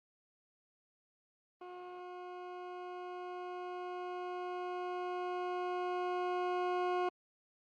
20% pulse tone with level ramp, 360 Hz, F#4, 47 cents flat, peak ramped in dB -41 to -26 dBFS, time 1.61-7.09 s, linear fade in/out 5 ms, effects low-pass 2000 Hz 12 dB/octave + Opus 32 kbps

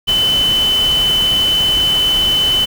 sine tone in noise, 3026 Hz, F#7, 38 cents sharp, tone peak -11 dBFS, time 0.07-2.66 s, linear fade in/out 20 ms, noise pink, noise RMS -24 dBFS, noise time 0.07-2.66 s, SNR +10 dB, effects none

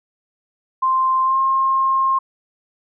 sine tone with pitch glide, 1046.5 to 1066.6 Hz, C6 to C6, 0 to +33 cents, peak -14 dBFS, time 0.82-2.19 s, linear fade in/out 10 ms, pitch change +33 cents, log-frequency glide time 1.23-1.38 s, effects none

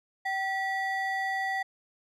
triangle ring-modulated tone, 1357 Hz, E6, 50 cents sharp, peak -23 dBFS, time 0.25-1.63 s, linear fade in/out 10 ms, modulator 587 Hz, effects none

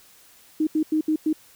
sine tone bursts at uneven times, 311.1 Hz, D#4, in tune, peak -18 dBFS, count 5, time 0.6-0.67 / 0.75-0.83 / 0.92-1.01 / 1.08-1.16 / 1.26-1.33 s, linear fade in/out 5 ms, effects white hiss -53 dBFS RMS until 1.55 s

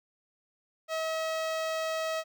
sawtooth tone with notch filter, 641 Hz, E5, 49 cents flat, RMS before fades -32 dBFS, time 0.88-2.24 s, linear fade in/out 50 ms, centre 11000 Hz, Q 0.86, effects none

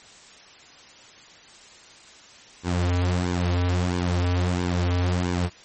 sawtooth tone with flanger, 88.9 Hz, F2, 31 cents sharp, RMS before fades -23 dBFS, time 2.63-5.5 s, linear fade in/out 50 ms, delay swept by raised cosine 1.5 to 5.7 ms, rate 1.5 Hz, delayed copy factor -0.75, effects white hiss -48 dBFS RMS until 5.64 s + MP3 32 kbps

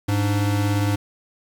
square tone pair together, 103.17 / 292.2 Hz, G#2 / D4, -11 / -9 cents, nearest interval octave + tritone, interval 1802 cents, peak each -20 / -27 dBFS, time 0.08-0.96 s, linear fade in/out 10 ms, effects 8-bit

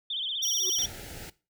sine tone with vibrato, 3341 Hz, G#7, 10 cents sharp, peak -29 dBFS, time 0.1-0.86 s, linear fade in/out 5 ms, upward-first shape sine, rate 16 Hz, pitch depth 160 cents each way
45% pulse tone, 5690 Hz, F8, 31 cents sharp, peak -28 dBFS, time 0.42-0.86 s, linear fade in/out 10 ms
triangle tone with exponential growth, 370 Hz, F#4, in tune, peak -31 dBFS, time 0.5-0.7 s, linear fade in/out 5 ms, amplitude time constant 42 ms
pink band-stop noise, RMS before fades -42 dBFS, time 0.78-1.3 s, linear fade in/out 5 ms, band 880 to 1300 Hz, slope 96 dB/octave
effects noise-tail reverb RT60 0.3 s tail -18 dB re dry

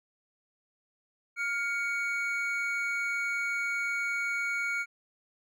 triangle tone pair together, 1407.5 / 2238 Hz, F6 / C#7, +13 / +16 cents, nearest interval minor sixth, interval 803 cents, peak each -31 / -29 dBFS, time 1.36-4.86 s, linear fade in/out 50 ms, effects none

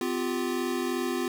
square chord, C suspended fourth, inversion none, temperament equal with one note detuned, 255.4 / 349.2 / 392 Hz, C4 / F4 / G4, -42 / 0 / 0 cents, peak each -32 / -31 / -35 dBFS, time 0.01-1.28 s, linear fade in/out 2 ms, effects none

